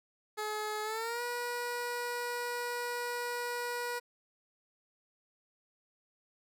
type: tone with pitch glide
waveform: 15% pulse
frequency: 426 to 483.7 Hz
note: G#4 to B4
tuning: +44 to -36 cents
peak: -28 dBFS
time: 0.37-4 s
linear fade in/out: 20 ms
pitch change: +220 cents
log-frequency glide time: 0.83-1.22 s
effects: none